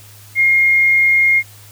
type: tone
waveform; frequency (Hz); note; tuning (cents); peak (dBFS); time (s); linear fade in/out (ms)
sine; 2135; C7; +34; -9; 0.35-1.43; 50
effects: added 103 Hz sine -41 dBFS peak until 1.71 s + white hiss -43 dBFS RMS until 1.71 s